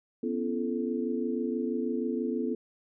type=tone cluster; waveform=sine; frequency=246 / 272.2 / 336.5 / 435 Hz; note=B3 / C#4 / E4 / A4; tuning=-7 / -31 / +36 / -20 cents; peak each=-31 / -36 / -34 / -34 dBFS; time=0.23-2.55 s; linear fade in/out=5 ms; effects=none